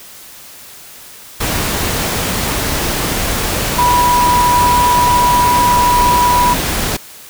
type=tone in noise; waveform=sine; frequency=978 Hz; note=B5; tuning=17 cents flat; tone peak=-9 dBFS; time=3.78-6.54 s; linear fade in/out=10 ms; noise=pink; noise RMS=-17 dBFS; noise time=1.4-6.97 s; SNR=+5 dB; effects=white hiss -36 dBFS RMS until 7.29 s